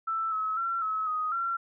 sine tone with pitch steps, 1326 / 1287 / 1358 / 1288 / 1251 / 1364 Hz, E6 / E6 / F6 / E6 / D#6 / F6, +10 / -42 / -49 / -41 / +9 / -41 cents, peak -27 dBFS, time 0.07-1.57 s, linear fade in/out 10 ms, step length 250 ms, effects none

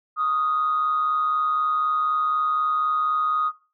sine tone with amplitude modulation, 1244.5 Hz, D#6, in tune, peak -17 dBFS, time 0.16-3.52 s, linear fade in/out 50 ms, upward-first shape sine, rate 144 Hz, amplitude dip 50%, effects noise-tail reverb RT60 0.3 s tail -18 dB re dry + tanh soft clip ceiling -14 dBFS

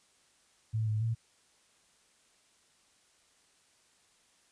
sine tone with pitch steps, 110.4 / 107.8 / 113.9 Hz, A2 / A2 / A#2, +6 / -35 / -40 cents, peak -28 dBFS, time 0.73-1.15 s, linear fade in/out 20 ms, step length 140 ms, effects white hiss -67 dBFS RMS until 4.51 s + resampled to 22050 Hz

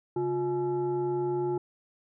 sine tone with frequency modulation, 356.4 Hz, F4, 35 cents sharp, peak -26 dBFS, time 0.16-1.58 s, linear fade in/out 5 ms, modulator 494 Hz, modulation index 0.65, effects none

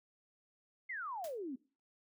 sine exponential sweep, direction down, 2165 to 241.6 Hz, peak -39 dBFS, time 0.89-1.56 s, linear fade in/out 10 ms
white noise with exponential decay, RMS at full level -47 dBFS, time 1.24-1.39 s, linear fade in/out 2 ms, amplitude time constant 32 ms
effects noise-tail reverb RT60 0.4 s tail -23 dB re dry

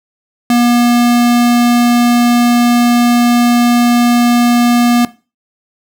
square tone, 240.1 Hz, B3, 49 cents flat, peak -8 dBFS, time 0.5-5.05 s, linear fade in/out 2 ms, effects noise-tail reverb RT60 0.3 s tail -17 dB re dry

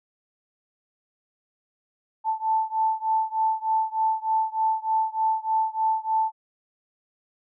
sine beating tone pair, 880 / 883.3 Hz, A5 / A5, 0 / +6 cents, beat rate 3.3 Hz, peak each -24 / -25 dBFS, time 2.24-6.32 s, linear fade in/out 50 ms, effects none

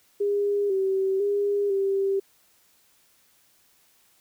sine tone with pitch steps, 406.3 / 384.3 / 405.6 / 391.3 Hz, G#4 / G4 / G#4 / G4, -38 / -34 / -41 / -3 cents, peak -21 dBFS, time 0.2-2.2 s, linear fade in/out 10 ms, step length 500 ms, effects white hiss -62 dBFS RMS until 4.2 s

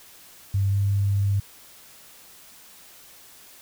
sine tone with pitch glide, 98.3 to 99.73 Hz, G2 to G2, +5 to +30 cents, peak -19 dBFS, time 0.54-1.4 s, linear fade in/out 5 ms, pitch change +25 cents, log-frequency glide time 0.7-0.76 s, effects white hiss -49 dBFS RMS until 3.61 s

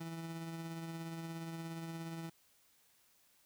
30% pulse tone with tremolo, 164.81 Hz, E3, in tune, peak -38 dBFS, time 0-2.3 s, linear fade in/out 10 ms, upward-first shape triangle, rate 17 Hz, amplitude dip 35%, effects white hiss -70 dBFS RMS until 3.45 s

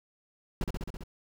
brown noise with echo, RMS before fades -29 dBFS, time 0.61-0.64 s, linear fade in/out 2 ms, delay 66 ms, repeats 6, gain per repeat -2 dB, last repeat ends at 1.036 s, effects none

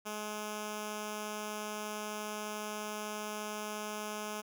5% pulse tone with notch filter, 211.6 Hz, G#3, 33 cents sharp, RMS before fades -40 dBFS, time 0.05-4.42 s, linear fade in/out 20 ms, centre 1900 Hz, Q 1.6, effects none

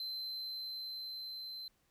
triangle tone with level ramp, 4085 Hz, C8, 42 cents flat, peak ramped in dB -37 to -42 dBFS, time 0-1.68 s, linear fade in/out 2 ms, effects pink hiss -75 dBFS RMS until 1.9 s

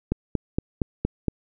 click train, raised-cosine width 3 ms, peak -9 dBFS, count 6, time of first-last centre 0.12-1.283 s, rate 4.3 Hz, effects none

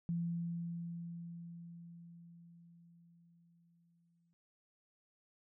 sine tone with exponential decay, 170 Hz, F3, 46 cents flat, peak -33 dBFS, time 0.09-4.33 s, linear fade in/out 0 ms, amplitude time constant 920 ms, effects none

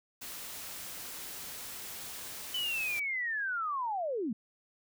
white noise, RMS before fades -43 dBFS, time 0.21-3 s, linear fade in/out 10 ms
sine linear sweep, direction down, 3025 to 195.8 Hz, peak -31 dBFS, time 2.54-4.33 s, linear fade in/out 5 ms
effects none

